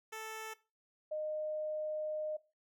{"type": "tone pair in turn", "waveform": ["10% pulse", "sine"], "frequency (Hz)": [440, 614.4], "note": ["A4", "D#5"], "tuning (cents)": [0, -22], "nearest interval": "tritone", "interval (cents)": 578, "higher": "second", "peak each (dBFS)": [-34, -35], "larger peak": "first", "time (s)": [[0.12, 0.54], [1.11, 2.37]], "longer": "second", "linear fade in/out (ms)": 10, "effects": ["noise-tail reverb RT60 0.3 s tail -19 dB re dry"]}